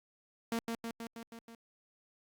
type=tone with echo; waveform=sawtooth; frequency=230 Hz; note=A#3; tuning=23 cents flat; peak=-28 dBFS; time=0.52-0.59 s; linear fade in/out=2 ms; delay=160 ms; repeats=6; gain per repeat=-3 dB; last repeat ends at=1.55 s; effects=Opus 48 kbps